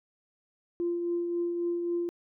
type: tone with tremolo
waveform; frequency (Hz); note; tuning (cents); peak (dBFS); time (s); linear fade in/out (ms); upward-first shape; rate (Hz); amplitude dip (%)
sine; 345.5; F4; -19; -25; 0.8-2.09; 0; triangle; 3.7; 40
effects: tanh soft clip ceiling -21 dBFS